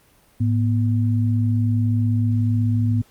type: tone pair together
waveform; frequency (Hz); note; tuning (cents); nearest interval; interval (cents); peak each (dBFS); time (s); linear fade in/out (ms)
sine; 107.09 / 243.2; A2 / B3; -46 / -26; octave + major second; 1420; -17 / -23; 0.4-3.02; 10
effects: pink hiss -56 dBFS RMS until 3.1 s + Opus 32 kbps